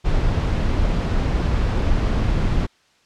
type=noise; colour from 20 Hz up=brown; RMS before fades=-19 dBFS; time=0.04-2.67 s; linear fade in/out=20 ms; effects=white hiss -58 dBFS RMS until 3.05 s + low-pass 5000 Hz 12 dB/octave